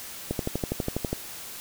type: click train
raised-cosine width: 2 ms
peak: -13 dBFS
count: 11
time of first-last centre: 0.31-1.13 s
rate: 12.2 Hz
effects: white hiss -40 dBFS RMS until 1.6 s